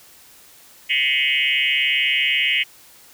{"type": "tone with frequency modulation", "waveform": "sine", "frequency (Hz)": 2533, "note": "D#7", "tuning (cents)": 30, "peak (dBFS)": -16, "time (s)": [0.89, 2.64], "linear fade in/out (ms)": 20, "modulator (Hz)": 138, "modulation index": 4, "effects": ["white hiss -48 dBFS RMS until 3.13 s"]}